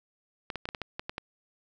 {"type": "clicks", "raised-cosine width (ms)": 0.3, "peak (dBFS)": -18, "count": 9, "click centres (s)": [0.502, 0.557, 0.655, 0.689, 0.748, 0.817, 0.995, 1.095, 1.181], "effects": []}